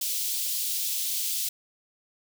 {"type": "high-pass noise", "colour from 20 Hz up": "white", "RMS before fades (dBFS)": -29, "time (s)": [0.01, 1.49], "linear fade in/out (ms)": 5, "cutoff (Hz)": 3100, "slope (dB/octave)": 24, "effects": []}